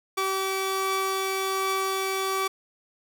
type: tone pair together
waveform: sawtooth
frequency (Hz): 384.3 / 1151.6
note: G4 / D6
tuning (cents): -34 / -34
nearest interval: octave + perfect fifth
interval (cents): 1900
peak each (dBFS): -24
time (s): 0.17-2.48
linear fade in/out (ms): 10
effects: none